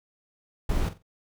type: noise with echo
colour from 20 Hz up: brown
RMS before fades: -25 dBFS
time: 0.69-0.89 s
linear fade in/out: 5 ms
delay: 45 ms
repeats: 3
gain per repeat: -12 dB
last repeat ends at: 1.025 s
effects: none